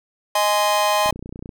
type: chord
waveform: 45% pulse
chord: Ab major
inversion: second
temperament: just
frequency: 623 / 830.6 / 1038.3 Hz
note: Eb5 / Ab5 / C6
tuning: +2 / 0 / -14 cents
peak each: -21 dBFS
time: 0.35-1.11 s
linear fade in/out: 5 ms
type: click train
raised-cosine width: 3 ms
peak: -21 dBFS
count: 14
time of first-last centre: 1.06-1.492 s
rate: 30.1 Hz
effects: none